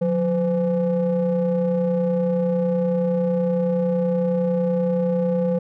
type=ring-modulated tone; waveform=triangle; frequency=164.81 Hz; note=E3; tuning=in tune; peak=-13 dBFS; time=0.01-5.59 s; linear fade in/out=10 ms; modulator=345 Hz; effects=none